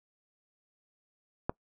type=click; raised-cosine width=1 ms; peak=-15 dBFS; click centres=1.495 s; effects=noise-tail reverb RT60 0.1 s tail -25 dB re dry